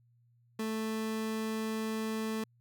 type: tone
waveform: 30% pulse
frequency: 220 Hz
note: A3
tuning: in tune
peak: -30 dBFS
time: 0.59-2.44 s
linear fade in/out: 5 ms
effects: added 119 Hz sine -64 dBFS peak until 2.6 s